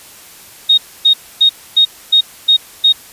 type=tone bursts; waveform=sine; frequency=3729 Hz; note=A#7; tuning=in tune; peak=-5 dBFS; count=7; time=0.69-2.926 s; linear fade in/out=10 ms; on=88 ms; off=270 ms; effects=white hiss -38 dBFS RMS until 3.12 s + resampled to 32000 Hz